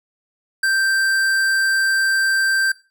sine tone with tanh clipping, 1568 Hz, G6, in tune, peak -17 dBFS, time 0.63-2.72 s, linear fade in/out 5 ms, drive 17 dB, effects noise-tail reverb RT60 0.3 s tail -18 dB re dry

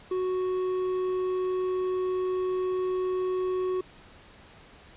triangle tone with hard clipping, 369.7 Hz, F#4, 1 cent flat, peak -27 dBFS, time 0.11-3.81 s, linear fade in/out 5 ms, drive 9 dB, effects pink hiss -52 dBFS RMS until 4.96 s + resampled to 8000 Hz

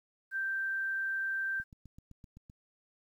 sine tone, 1568 Hz, G6, in tune, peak -31 dBFS, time 0.31-1.64 s, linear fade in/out 50 ms
click train, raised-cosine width 5 ms, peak -39 dBFS, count 8, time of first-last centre 1.6-2.499 s, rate 7.79 Hz
effects 11-bit

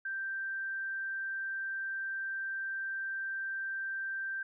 sine tone, 1570 Hz, G6, 2 cents sharp, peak -34 dBFS, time 0.05-4.43 s, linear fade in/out 5 ms, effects none

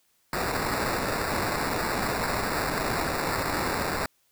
blue noise with sample-and-hold, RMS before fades -28 dBFS, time 0.33-4.06 s, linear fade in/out 2 ms, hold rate 3150 Hz, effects white hiss -68 dBFS RMS until 4.31 s

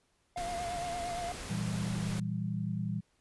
triangle tone with vibrato, 698.5 Hz, F5, in tune, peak -33 dBFS, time 0.36-1.32 s, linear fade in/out 2 ms, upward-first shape sine, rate 8.7 Hz, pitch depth 38 cents each way
pink noise, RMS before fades -42 dBFS, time 0.37-2.2 s, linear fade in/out 5 ms
sine chord, E diminished, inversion second, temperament equal, 116.54 / 164.81 / 196 Hz, Bb2 / E3 / G3, 0 / 0 / 0 cents, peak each -36 dBFS, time 1.49-3.01 s, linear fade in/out 20 ms
effects pink hiss -73 dBFS RMS until 3.2 s + resampled to 24000 Hz

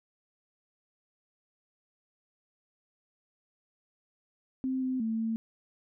sine tone with pitch steps, 261 / 258.1 / 223.4 / 224.7 Hz, C4 / C4 / A3 / A3, -4 / -23 / +27 / +37 cents, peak -28 dBFS, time 4.64-5.36 s, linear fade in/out 0 ms, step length 180 ms, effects none

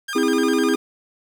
sawtooth tone with vibrato, 1396.9 Hz, F6, in tune, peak -22 dBFS, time 0.08-0.76 s, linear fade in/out 10 ms, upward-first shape square, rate 9.9 Hz, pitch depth 240 cents each way
triangle chord, C augmented, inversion none, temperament just, 261.6 / 327 / 408.8 Hz, C4 / E4 / G#4, 0 / -14 / -27 cents, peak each -19 dBFS, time 0.15-0.76 s, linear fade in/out 10 ms
effects low-pass 11000 Hz 12 dB/octave + 7-bit

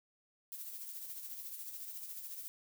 violet noise with tremolo, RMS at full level -44 dBFS, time 0.52-2.48 s, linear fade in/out 0 ms, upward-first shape sine, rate 14 Hz, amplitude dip 45%, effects none

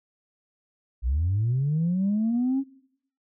sine linear sweep, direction up, 55 to 276.9 Hz, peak -20 dBFS, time 1.02-2.64 s, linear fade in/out 50 ms, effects noise-tail reverb RT60 0.7 s tail -22 dB re dry + tanh soft clip ceiling -18 dBFS

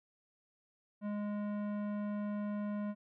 sine tone with tanh clipping, 207 Hz, G#3, 5 cents flat, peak -37 dBFS, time 1.01-2.95 s, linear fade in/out 50 ms, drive 15 dB, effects none

